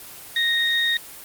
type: tone pair together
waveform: sine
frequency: 1864.7 / 3714 Hz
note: A#6 / A#7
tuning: 0 / -7 cents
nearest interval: octave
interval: 1193 cents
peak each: -21 dBFS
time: 0.36-0.97 s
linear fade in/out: 2 ms
effects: white hiss -40 dBFS RMS until 1.24 s + Opus 24 kbps